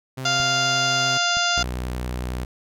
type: tone with pitch glide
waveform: sawtooth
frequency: 130.81 to 129.91 Hz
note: C3 to C3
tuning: 0 to -12 cents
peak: -25 dBFS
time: 0.17-1.18 s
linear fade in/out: 10 ms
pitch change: -12 cents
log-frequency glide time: 0.29-0.93 s
type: harmonic tone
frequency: 698.5 Hz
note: F5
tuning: in tune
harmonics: 1 / 2 / 3 / 4 / 5 / 6 / 7 / 8 / 9 / 10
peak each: -26 / -23 / -34 / -27 / -27 / -33 / -27 / -38 / -31 / -36 dBFS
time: 0.25-1.63 s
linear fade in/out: 5 ms
type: clicks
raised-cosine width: 5 ms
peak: -24 dBFS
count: 2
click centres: 0.401 / 1.37 s
type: tone with vibrato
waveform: sawtooth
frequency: 62 Hz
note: B1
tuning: 7 cents sharp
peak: -22 dBFS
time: 1.57-2.45 s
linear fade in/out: 5 ms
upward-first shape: sine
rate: 11 Hz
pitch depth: 19 cents each way
effects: none